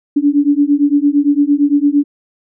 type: beating tone pair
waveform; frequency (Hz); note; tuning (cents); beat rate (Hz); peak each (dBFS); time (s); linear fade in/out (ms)
sine; 283.8 / 292.6; C#4 / D4; +41 / -6; 8.8; -12; 0.16-2.04; 10
effects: none